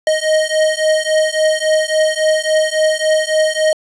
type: beating tone pair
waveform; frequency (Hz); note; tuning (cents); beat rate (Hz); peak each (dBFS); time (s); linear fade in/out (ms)
square; 622.3 / 625.9; D#5 / D#5; 0 / +10; 3.6; -16; 0.07-3.73; 2
effects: resampled to 24000 Hz + 7-bit